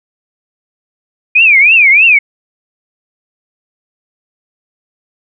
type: tone with vibrato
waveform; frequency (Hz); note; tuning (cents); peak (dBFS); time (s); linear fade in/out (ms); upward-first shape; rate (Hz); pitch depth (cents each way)
sine; 2406; D7; +41; -3; 1.35-2.19; 10; triangle; 3.2; 260
effects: none